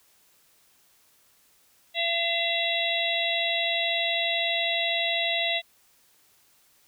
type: harmonic tone with a mistuned harmonic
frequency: 678 Hz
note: E5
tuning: 49 cents sharp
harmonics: 1 / 3 / 4 / 5 / 6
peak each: -30 / -30 / -30 / -30 / -30 dBFS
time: 1.94-5.62 s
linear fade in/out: 50 ms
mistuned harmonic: 6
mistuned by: -100 cents
effects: white hiss -62 dBFS RMS until 6.87 s